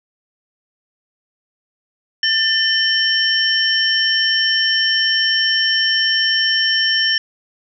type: tone cluster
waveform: sine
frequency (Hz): 1781 / 3056 / 5460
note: A6 / G7 / F8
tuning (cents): +21 / -45 / -40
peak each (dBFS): -18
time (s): 2.23-7.18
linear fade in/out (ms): 2
effects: none